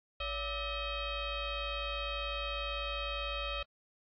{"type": "tone with frequency modulation", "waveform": "sine", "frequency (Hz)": 1300, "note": "E6", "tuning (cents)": -24, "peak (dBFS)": -34, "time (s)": [0.2, 3.63], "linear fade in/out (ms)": 5, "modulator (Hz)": 623, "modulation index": 3.6, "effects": ["AAC 48 kbps"]}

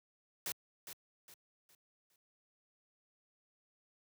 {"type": "noise with echo", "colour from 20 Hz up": "white", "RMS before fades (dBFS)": -39, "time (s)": [0.46, 0.52], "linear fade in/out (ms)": 2, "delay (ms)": 410, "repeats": 4, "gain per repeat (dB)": -9, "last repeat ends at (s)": 2.16, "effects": ["high-pass 100 Hz 12 dB/octave"]}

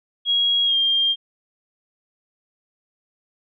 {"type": "tone with pitch glide", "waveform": "sine", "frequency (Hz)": [3300, 3202], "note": ["G#7", "G7"], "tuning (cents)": [-12, 36], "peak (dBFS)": -16, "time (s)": [0.25, 1.16], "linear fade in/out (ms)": 50, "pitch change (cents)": -52, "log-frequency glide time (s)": [0.65, 0.76], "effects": []}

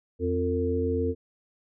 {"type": "harmonic tone with a mistuned harmonic", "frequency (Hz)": 87.1, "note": "F2", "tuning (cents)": -4, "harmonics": [1, 3, 4, 5], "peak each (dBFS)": [-29, -30, -34, -27], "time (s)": [0.19, 1.15], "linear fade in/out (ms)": 50, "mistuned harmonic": 5, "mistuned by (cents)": 61, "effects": []}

